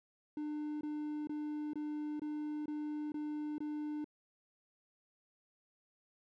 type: tone bursts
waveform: triangle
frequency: 300 Hz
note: D4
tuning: 37 cents sharp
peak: -35 dBFS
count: 8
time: 0.37-4.044 s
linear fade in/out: 2 ms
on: 440 ms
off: 22 ms
effects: none